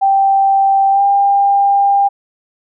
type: tone with pitch glide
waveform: sine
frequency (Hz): 783 to 798.5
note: G5 to G5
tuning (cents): -2 to +32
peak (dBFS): -8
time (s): 0.01-2.09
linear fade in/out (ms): 20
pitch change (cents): +34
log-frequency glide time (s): 0.91-1.02
effects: none